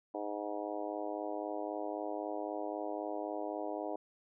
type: harmonic tone with a mistuned harmonic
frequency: 103.83 Hz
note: G#2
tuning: in tune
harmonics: 3 / 4 / 5 / 6 / 7 / 8 / 9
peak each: -42 / -44 / -44 / -42 / -43 / -48 / -49 dBFS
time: 0.14-3.96 s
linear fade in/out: 5 ms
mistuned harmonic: 9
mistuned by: +42 cents
effects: none